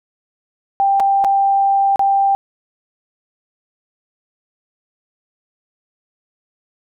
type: tone with dropouts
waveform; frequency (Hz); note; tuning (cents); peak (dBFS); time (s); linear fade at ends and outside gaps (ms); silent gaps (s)
sine; 789; G5; +11; -11; 0.8-2.35; 0; 0.998-1.002 / 1.241-1.247 / 1.959-1.994
effects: none